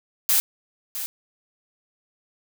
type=noise with echo; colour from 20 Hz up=blue; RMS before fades=-19 dBFS; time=0.29-0.4 s; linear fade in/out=0 ms; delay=660 ms; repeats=1; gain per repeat=-11 dB; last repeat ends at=1.06 s; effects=none